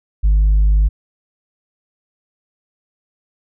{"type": "tone", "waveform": "sine", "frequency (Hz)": 51.2, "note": "G#1", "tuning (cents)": -24, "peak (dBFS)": -7, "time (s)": [0.23, 0.89], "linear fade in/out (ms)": 20, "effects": ["tanh soft clip ceiling -8 dBFS"]}